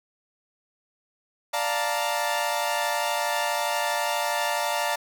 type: chord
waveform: sawtooth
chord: Bb major seventh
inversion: first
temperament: equal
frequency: 587.3 / 698.5 / 880 / 932.3 Hz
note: D5 / F5 / A5 / Bb5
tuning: 0 / 0 / 0 / 0 cents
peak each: -26 dBFS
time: 1.53-4.96 s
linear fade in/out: 10 ms
effects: none